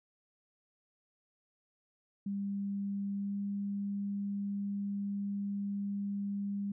sine tone with pitch glide, 199.5 to 200.8 Hz, G3 to G3, +31 to +42 cents, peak -33 dBFS, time 2.26-6.72 s, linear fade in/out 5 ms, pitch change +11 cents, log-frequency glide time 3.13-3.36 s, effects none

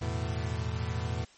40% pulse chord, E suspended fourth, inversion none, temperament equal, 82.41 / 110 / 123.47 Hz, E2 / A2 / B2, 0 / 0 / 0 cents, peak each -33 / -33 / -36 dBFS, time 0.01-1.25 s, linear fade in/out 10 ms, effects white hiss -58 dBFS RMS until 1.37 s + MP3 32 kbps

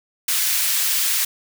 white high-pass noise, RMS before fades -20 dBFS, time 0.28-1.25 s, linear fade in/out 5 ms, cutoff 1700 Hz, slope 12 dB/octave, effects none

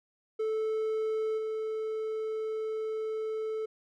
triangle tone with level steps, 437.7 Hz, A4, 9 cents flat, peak -26 / -29 dBFS, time 0.39-3.66 s, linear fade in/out 10 ms, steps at 1.37 s, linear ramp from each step 20 ms, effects none

